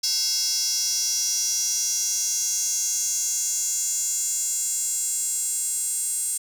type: tone with high-pass filter sweep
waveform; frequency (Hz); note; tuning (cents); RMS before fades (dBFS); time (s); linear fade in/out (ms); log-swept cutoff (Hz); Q
square; 304.8; D#4; -36; -25; 0.03-6.38; 10; 5200 to 8300; 6.4
effects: none